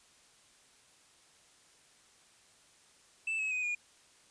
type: tone with pitch steps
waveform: triangle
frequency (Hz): 2643 / 2572 / 2503 / 2436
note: E7 / E7 / D#7 / D#7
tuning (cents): +4 / -43 / +10 / -37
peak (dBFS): -30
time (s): 3.27-3.75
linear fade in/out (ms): 5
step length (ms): 120
effects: white hiss -63 dBFS RMS until 4.3 s + resampled to 22050 Hz